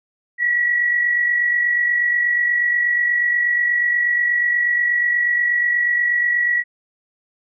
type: tone with amplitude modulation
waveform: sine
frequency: 1930 Hz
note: B6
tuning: 40 cents flat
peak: -13 dBFS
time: 0.38-6.64 s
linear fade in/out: 50 ms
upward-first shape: sine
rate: 48.3 Hz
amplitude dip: 45%
effects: none